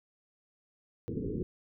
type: low-pass noise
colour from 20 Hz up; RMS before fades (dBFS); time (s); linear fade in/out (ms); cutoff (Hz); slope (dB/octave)
white; -35; 1.08-1.43; 0; 460; 96
effects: none